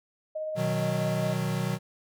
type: tone with tremolo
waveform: sine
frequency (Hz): 622.3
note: D#5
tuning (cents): 0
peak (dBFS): -29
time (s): 0.35-1.34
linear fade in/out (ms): 10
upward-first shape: sine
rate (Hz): 17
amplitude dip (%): 25
type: chord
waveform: square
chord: B major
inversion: none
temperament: equal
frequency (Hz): 123.47 / 155.56 / 185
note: B2 / D#3 / F#3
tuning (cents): 0 / 0 / 0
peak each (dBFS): -32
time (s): 0.55-1.79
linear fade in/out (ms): 50
effects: none